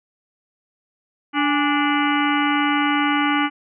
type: harmonic tone with a mistuned harmonic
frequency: 292.4 Hz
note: D4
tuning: 7 cents flat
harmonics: 1 / 3 / 4 / 5 / 6 / 7 / 8 / 9 / 10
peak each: -20 / -24 / -24 / -26 / -33 / -27 / -29 / -38 / -29 dBFS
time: 1.33-3.5 s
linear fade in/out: 50 ms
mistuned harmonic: 3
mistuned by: -94 cents
effects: none